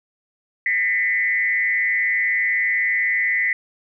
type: tone with frequency modulation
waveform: sine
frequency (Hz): 2000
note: B6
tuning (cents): +21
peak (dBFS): -17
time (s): 0.66-3.53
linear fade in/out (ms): 2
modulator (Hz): 176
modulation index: 0.73
effects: none